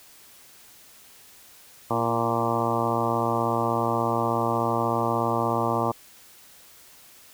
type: harmonic tone with a mistuned harmonic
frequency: 116.54 Hz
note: A#2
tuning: in tune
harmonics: 1 / 2 / 3 / 4 / 5 / 6 / 7 / 8 / 9 / 10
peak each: -31 / -31 / -31 / -31 / -31 / -31 / -31 / -31 / -31 / -31 dBFS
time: 1.9-5.92 s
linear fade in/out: 10 ms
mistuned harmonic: 3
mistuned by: -33 cents
effects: white hiss -51 dBFS RMS until 7.33 s